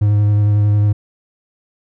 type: tone with vibrato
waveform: triangle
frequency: 103.83 Hz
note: G#2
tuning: in tune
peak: -8 dBFS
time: 0.01-0.93 s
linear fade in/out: 10 ms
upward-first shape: square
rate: 11 Hz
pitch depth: 12 cents each way
effects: none